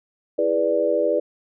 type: chord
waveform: sine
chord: E dominant seventh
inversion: none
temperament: equal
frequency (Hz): 329.6 / 415.3 / 493.9 / 587.3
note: E4 / G#4 / B4 / D5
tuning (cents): 0 / 0 / 0 / 0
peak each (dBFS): -26 / -25 / -22 / -21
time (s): 0.38-1.2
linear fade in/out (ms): 10
effects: none